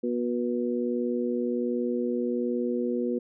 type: harmonic tone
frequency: 121.3 Hz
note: B2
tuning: 31 cents flat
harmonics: 2 / 3 / 4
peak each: -28 / -30 / -31 dBFS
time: 0.03-3.19 s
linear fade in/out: 10 ms
effects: none